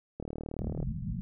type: click train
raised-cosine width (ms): 2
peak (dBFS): -24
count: 25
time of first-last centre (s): 0.2-0.828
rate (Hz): 38.2
type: low-pass noise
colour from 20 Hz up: white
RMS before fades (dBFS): -35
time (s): 0.59-1.21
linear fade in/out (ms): 0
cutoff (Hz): 220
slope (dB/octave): 96
effects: none